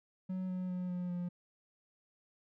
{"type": "tone with pitch steps", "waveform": "triangle", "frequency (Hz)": [185.8, 183.45, 181.14, 178.85, 176.59], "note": ["F#3", "F#3", "F#3", "F3", "F3"], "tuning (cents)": [7, -15, -36, 41, 19], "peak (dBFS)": -33, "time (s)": [0.29, 1.29], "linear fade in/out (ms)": 10, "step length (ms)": 200, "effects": []}